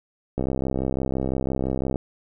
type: click train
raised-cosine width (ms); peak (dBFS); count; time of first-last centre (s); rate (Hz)
2; -12; 105; 0.38-1.958; 65.9
effects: none